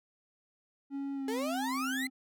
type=tone with pitch glide; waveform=triangle; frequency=277.2 to 262.4 Hz; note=C#4 to C4; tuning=0 to +5 cents; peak=-32 dBFS; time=0.9-2.1 s; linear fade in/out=50 ms; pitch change=-95 cents; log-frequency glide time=1.14-1.35 s
type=exponential sweep; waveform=35% pulse; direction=up; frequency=415.3 to 2093 Hz; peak=-32 dBFS; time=1.28-2.07 s; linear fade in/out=2 ms
effects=none